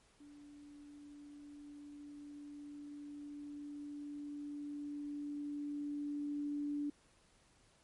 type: tone with level ramp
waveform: sine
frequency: 291 Hz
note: D4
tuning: 16 cents flat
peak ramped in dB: -54 to -35 dBFS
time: 0.2-6.9 s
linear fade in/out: 5 ms
effects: pink hiss -69 dBFS RMS until 7.83 s + MP3 48 kbps